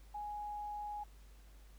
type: tone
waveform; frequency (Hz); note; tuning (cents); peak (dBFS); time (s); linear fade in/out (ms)
sine; 832; G#5; +3; -40; 0.14-1.04; 10
effects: added 50 Hz sine -55 dBFS peak until 1.78 s + pink hiss -67 dBFS RMS until 1.78 s